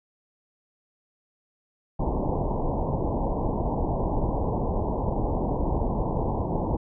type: low-pass noise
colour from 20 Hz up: pink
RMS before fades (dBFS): -26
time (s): 1.99-6.77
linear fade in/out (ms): 10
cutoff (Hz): 1000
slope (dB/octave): 96
effects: none